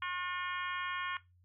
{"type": "harmonic tone with a mistuned harmonic", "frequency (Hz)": 360, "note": "F#4", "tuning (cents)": -47, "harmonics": [3, 4, 5, 6, 7, 8, 9], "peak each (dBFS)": [-39, -41, -43, -45, -46, -47, -48], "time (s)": [0.02, 1.17], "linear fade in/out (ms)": 2, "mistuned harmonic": 7, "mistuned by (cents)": -56, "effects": ["noise-tail reverb RT60 0.2 s tail -17 dB re dry", "added 89 Hz sine -63 dBFS peak until 1.44 s"]}